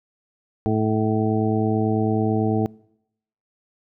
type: harmonic tone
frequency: 109.1 Hz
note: A2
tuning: 14 cents flat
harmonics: 1 / 2 / 3 / 4 / 6 / 7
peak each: -23 / -23 / -25 / -25 / -32 / -29 dBFS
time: 0.66-2.66 s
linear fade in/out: 0 ms
effects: noise-tail reverb RT60 0.8 s tail -25 dB re dry